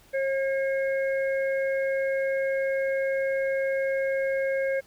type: harmonic tone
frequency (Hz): 540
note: C#5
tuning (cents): -45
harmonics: 1 / 3 / 4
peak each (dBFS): -24 / -34 / -36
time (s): 0.13-4.81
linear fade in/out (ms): 20
effects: pink hiss -57 dBFS RMS until 4.86 s